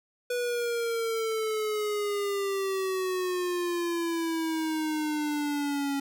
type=exponential sweep; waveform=square; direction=down; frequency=491.5 to 277.2 Hz; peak=-28 dBFS; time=0.3-6 s; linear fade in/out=5 ms; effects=none